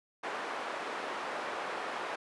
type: band-pass noise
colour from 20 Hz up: white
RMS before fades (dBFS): -38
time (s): 0.23-2.16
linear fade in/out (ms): 10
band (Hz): 420 to 1300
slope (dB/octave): 12
effects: resampled to 24000 Hz